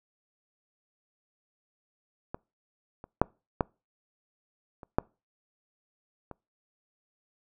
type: clicks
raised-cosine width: 1 ms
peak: -21 / -29 / -6 / -10 / -30 / -8 / -27 dBFS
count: 7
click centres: 2.345 / 3.041 / 3.216 / 3.608 / 4.832 / 4.985 / 6.313 s
effects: noise-tail reverb RT60 0.3 s tail -26 dB re dry